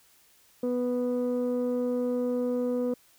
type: tone pair together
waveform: sine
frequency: 246.9 / 493.8 Hz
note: B3 / B4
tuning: 0 / 0 cents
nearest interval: octave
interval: 1200 cents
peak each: -26 dBFS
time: 0.63-2.94 s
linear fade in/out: 5 ms
effects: tanh soft clip ceiling -22 dBFS + white hiss -61 dBFS RMS until 3.18 s